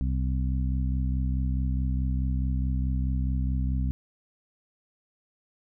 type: harmonic tone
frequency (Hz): 64.7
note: C2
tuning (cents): -19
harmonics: 1 / 2 / 3 / 4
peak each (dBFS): -25 / -31 / -35 / -37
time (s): 0.01-3.91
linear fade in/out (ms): 0
effects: none